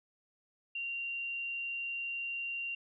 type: tone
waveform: sine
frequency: 2766 Hz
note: F7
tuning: 17 cents flat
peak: -35 dBFS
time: 0.75-2.75 s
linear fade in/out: 5 ms
effects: none